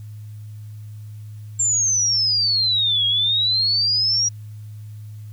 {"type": "exponential two-way sweep", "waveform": "sine", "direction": "down then up", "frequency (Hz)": [7420, 3267, 5770], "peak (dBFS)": -16, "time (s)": [1.59, 4.29], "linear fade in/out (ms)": 10, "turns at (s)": 3.06, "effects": ["added 106 Hz sine -33 dBFS peak until 5.32 s", "white hiss -58 dBFS RMS until 5.32 s"]}